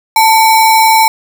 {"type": "tone with sample-and-hold", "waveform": "sine", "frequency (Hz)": 888, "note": "A5", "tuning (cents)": 16, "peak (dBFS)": -4, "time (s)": [0.16, 1.08], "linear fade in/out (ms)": 2, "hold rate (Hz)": 3150, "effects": []}